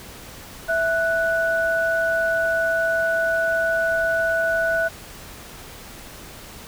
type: tone pair together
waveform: sine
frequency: 659.3 / 1480 Hz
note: E5 / F#6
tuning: 0 / 0 cents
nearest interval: octave + major second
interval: 1400 cents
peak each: -21 dBFS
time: 0.68-4.89 s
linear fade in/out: 20 ms
effects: pink hiss -40 dBFS RMS until 6.67 s